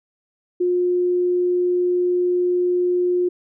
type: tone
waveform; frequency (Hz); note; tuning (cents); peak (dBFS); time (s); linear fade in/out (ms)
sine; 357.3; F4; +40; -16; 0.6-3.29; 10
effects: none